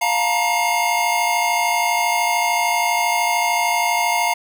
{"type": "tone cluster", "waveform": "square", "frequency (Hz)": [701, 900, 953, 2137], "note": ["F5", "A5", "A#5", "C7"], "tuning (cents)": [6, 39, 38, 36], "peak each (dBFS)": -23, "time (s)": [0.01, 4.34], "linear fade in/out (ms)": 10, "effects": []}